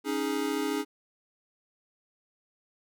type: chord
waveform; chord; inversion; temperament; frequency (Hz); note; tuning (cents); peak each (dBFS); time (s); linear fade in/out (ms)
square; C# suspended second; none; equal; 277.2 / 311.1 / 415.3; C#4 / D#4 / G#4; 0 / 0 / 0; -33; 0.04-0.85; 50
effects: none